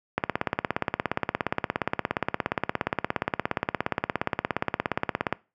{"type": "click train", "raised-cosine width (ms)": 0.5, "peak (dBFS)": -8, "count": 89, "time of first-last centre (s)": [0.18, 5.326], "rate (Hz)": 17.1, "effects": ["noise-tail reverb RT60 0.3 s tail -22 dB re dry", "high-pass 100 Hz 12 dB/octave"]}